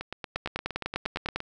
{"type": "two click trains", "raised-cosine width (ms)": 0.3, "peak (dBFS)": [-18, -13], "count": [13, 11], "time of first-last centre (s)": [[0.01, 1.404], [0.36, 1.36]], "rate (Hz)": [8.61, 10], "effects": []}